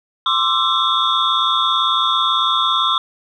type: tone cluster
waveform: sine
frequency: 1050 / 1168 / 1334 / 3383 / 3627 Hz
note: C6 / D6 / E6 / G#7 / A#7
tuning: +6 / -10 / +20 / +31 / -48 cents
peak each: -20 dBFS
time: 0.26-2.98 s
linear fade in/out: 2 ms
effects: tanh soft clip ceiling -4 dBFS